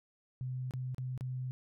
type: tone with dropouts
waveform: sine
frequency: 127.9 Hz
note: C3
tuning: 39 cents flat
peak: -35 dBFS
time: 0.41-1.51 s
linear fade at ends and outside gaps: 0 ms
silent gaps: 0.709-0.737 / 0.946-0.982 / 1.177-1.209 s
effects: none